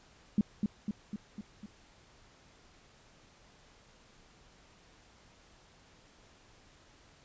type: tone with echo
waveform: sine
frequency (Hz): 207.7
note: G#3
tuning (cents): 0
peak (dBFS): -22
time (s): 0.38-0.41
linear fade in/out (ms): 2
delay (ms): 250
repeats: 5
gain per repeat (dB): -4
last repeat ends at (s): 1.66
effects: pink hiss -61 dBFS RMS until 7.24 s + resampled to 16000 Hz